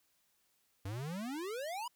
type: exponential sweep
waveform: square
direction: up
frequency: 92.3 to 1011 Hz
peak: -39 dBFS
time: 0.85-1.88 s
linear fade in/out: 5 ms
effects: white hiss -75 dBFS RMS until 1.95 s